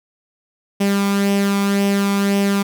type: tone with flanger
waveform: sawtooth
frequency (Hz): 199.4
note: G3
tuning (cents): +30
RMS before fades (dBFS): -17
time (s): 0.8-2.63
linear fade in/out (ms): 10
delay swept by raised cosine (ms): 0.35 to 0.89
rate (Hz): 1.9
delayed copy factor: +0.5
effects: none